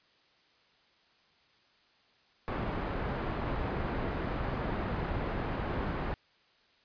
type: low-pass noise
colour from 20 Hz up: pink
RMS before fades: -34 dBFS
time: 2.48-6.14 s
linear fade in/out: 0 ms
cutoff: 1500 Hz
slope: 12 dB/octave
effects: white hiss -66 dBFS RMS until 6.84 s + resampled to 11025 Hz